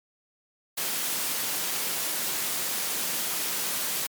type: high-pass noise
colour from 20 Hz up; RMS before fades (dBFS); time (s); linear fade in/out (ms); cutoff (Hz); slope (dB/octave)
white; -29; 0.77-4.07; 10; 140; 24
effects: MP3 96 kbps